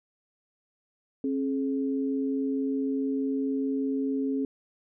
sine tone pair together, 269.7 / 425 Hz, C#4 / G#4, -47 / +40 cents, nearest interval minor sixth, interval 787 cents, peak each -26 / -33 dBFS, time 1.24-4.45 s, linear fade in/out 2 ms, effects none

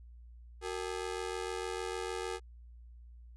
sawtooth ring-modulated tone, 415.5 Hz, G#4, 1 cent sharp, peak -29 dBFS, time 0.61-2.4 s, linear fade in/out 50 ms, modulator 43.3 Hz, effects added 59 Hz sine -50 dBFS peak until 3.36 s + resampled to 24000 Hz

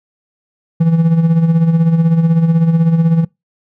triangle tone with tremolo, 164.81 Hz, E3, in tune, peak -4 dBFS, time 0.8-3.25 s, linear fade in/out 10 ms, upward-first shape sine, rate 16 Hz, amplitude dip 60%, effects noise-tail reverb RT60 0.2 s tail -25 dB re dry

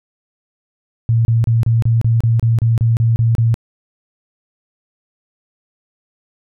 sine tone bursts, 114.9 Hz, A#2, 25 cents flat, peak -10 dBFS, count 13, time 1.09-3.542 s, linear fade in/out 0 ms, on 160 ms, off 31 ms, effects none

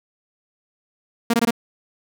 sawtooth tone bursts, 233.1 Hz, A#3, in tune, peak -11 dBFS, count 4, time 1.3-1.508 s, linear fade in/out 5 ms, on 37 ms, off 20 ms, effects none

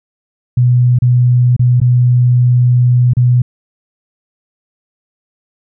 sine tone with dropouts, 123.47 Hz, B2, in tune, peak -6 dBFS, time 0.57-3.42 s, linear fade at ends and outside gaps 5 ms, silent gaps 0.988-1.02 / 1.565-1.594 / 1.802-1.814 / 3.135-3.168 s, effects none

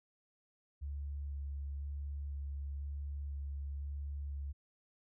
sine tone with vibrato, 70.8 Hz, C#2, 37 cents sharp, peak -38 dBFS, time 0.81-4.53 s, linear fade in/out 20 ms, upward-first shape square, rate 1 Hz, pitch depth 11 cents each way, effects none

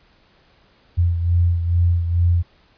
sine beating tone pair, 86.1 / 88.4 Hz, F2 / F2, -24 / +22 cents, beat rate 2.3 Hz, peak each -15 / -23 dBFS, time 0.97-2.43 s, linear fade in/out 20 ms, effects pink hiss -56 dBFS RMS until 2.77 s + resampled to 11025 Hz

